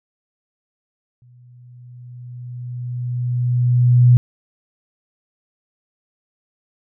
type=tone with exponential growth; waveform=sine; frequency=122.9 Hz; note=B2; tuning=8 cents flat; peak=-6 dBFS; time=1.22-4.17 s; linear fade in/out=0 ms; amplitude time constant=640 ms; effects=none